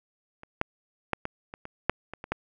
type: clicks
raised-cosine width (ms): 0.5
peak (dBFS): -29 / -9 / -10 / -16 / -24 / -24 / -6 / -22 / -23 / -12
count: 10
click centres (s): 0.434 / 0.614 / 1.133 / 1.254 / 1.539 / 1.654 / 1.896 / 2.136 / 2.241 / 2.32
effects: none